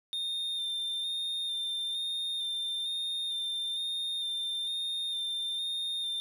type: tone with vibrato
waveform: triangle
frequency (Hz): 3627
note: A#7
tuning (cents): -48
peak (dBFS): -30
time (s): 0.13-6.2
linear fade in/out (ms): 0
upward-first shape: square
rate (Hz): 1.1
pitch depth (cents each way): 17
effects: 10-bit